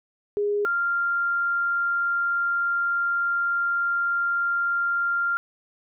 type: tone pair in turn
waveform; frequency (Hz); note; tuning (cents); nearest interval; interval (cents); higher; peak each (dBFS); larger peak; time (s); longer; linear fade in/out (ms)
sine; 411.5 / 1391.7; G#4 / F6; -16 / -6; octave + major sixth; 2110; second; -21; neither; 0.37-0.65 / 0.65-5.37; second; 0
effects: none